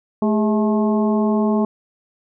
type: harmonic tone with a mistuned harmonic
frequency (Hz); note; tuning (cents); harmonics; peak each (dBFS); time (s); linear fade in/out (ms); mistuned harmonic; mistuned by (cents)
215.7; A3; -34; 1 / 2 / 3 / 4 / 5; -16 / -22 / -26 / -28 / -30; 0.22-1.65; 2; 2; -85
effects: none